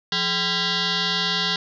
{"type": "tone with frequency modulation", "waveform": "sine", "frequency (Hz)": 174.61, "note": "F3", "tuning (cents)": 0, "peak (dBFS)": -20, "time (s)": [0.12, 1.56], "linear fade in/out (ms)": 2, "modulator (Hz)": 599, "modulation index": 7.6, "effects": []}